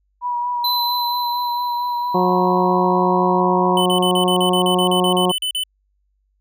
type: tone with vibrato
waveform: sine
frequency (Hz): 970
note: B5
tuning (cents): -31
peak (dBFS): -19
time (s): 0.21-3.84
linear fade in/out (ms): 50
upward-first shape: sine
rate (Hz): 4.4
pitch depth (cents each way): 20
type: tone with exponential decay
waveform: square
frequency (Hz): 4034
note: B7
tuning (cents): +36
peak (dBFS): -18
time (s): 0.64-3.4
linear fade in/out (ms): 5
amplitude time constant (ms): 600
type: harmonic tone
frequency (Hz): 181.5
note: F#3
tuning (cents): -33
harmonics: 1 / 2 / 3 / 4 / 5 / 6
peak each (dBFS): -20 / -19 / -24 / -22 / -25 / -24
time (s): 2.14-5.32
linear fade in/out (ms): 10
type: tone bursts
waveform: square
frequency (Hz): 3013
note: F#7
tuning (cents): +31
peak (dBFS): -20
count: 15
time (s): 3.77-5.636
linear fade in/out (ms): 2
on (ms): 88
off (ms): 39
effects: added 49 Hz sine -63 dBFS peak until 6.4 s